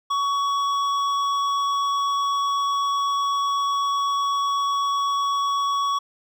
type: tone with hard clipping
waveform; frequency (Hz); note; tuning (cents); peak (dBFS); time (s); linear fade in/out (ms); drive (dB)
triangle; 1123; C#6; +22; -22; 0.1-5.99; 10; 13
effects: none